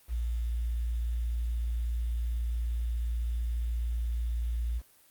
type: tone with quantisation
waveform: sine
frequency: 58.2 Hz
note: A#1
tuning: 2 cents flat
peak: -28 dBFS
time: 0.08-4.82 s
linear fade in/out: 50 ms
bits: 9
effects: white hiss -61 dBFS RMS until 5.1 s + Opus 32 kbps